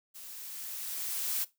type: noise with level ramp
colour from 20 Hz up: blue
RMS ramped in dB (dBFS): -47 to -31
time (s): 0.14-1.45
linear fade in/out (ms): 20
effects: noise-tail reverb RT60 0.2 s tail -18 dB re dry